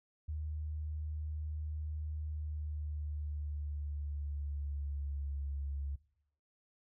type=tone with pitch glide; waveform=sine; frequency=76.5 to 70.15 Hz; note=D#2 to C#2; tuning=-29 to +21 cents; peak=-36 dBFS; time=0.28-5.96 s; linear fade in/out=10 ms; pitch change=-150 cents; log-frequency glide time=2.22-5.42 s; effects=noise-tail reverb RT60 0.8 s tail -20 dB re dry